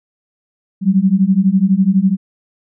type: beating tone pair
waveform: sine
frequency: 185 / 197 Hz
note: F#3 / G3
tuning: 0 / +9 cents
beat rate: 12 Hz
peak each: -13 / -12 dBFS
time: 0.81-2.17 s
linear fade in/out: 50 ms
effects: none